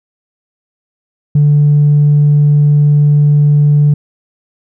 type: tone with tanh clipping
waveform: triangle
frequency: 146.83 Hz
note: D3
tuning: in tune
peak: -5 dBFS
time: 1.35-3.94 s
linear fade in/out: 5 ms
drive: 5 dB
effects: none